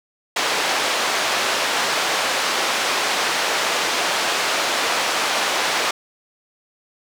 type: band-pass noise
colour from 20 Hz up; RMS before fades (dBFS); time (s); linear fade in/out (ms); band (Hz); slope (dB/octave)
pink; -21; 0.36-5.91; 5; 600 to 5900; 12
effects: none